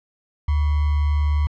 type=tone with sample-and-hold; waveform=sine; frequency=74.1 Hz; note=D2; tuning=16 cents sharp; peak=-16 dBFS; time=0.48-1.47 s; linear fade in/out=5 ms; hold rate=1050 Hz; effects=low-pass 3000 Hz 12 dB/octave